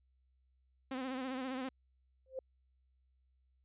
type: tone with vibrato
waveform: sawtooth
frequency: 259.9 Hz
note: C4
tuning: 11 cents flat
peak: -34 dBFS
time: 0.91-1.69 s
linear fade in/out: 5 ms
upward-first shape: sine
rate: 15 Hz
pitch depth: 60 cents each way
type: tone with exponential growth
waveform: sine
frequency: 523.3 Hz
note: C5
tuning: in tune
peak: -34 dBFS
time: 2.26-2.39 s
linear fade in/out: 2 ms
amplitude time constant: 28 ms
effects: added 64 Hz sine -70 dBFS peak until 3.64 s + resampled to 8000 Hz